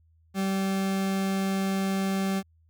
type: tone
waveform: 40% pulse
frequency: 193.3 Hz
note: G3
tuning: 24 cents flat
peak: -24 dBFS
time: 0.34-2.43 s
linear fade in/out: 50 ms
effects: added 81 Hz sine -59 dBFS peak until 2.69 s